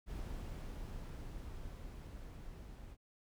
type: noise with level ramp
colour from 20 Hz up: brown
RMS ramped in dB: -43 to -51 dBFS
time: 0.06-2.97 s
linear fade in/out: 50 ms
effects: none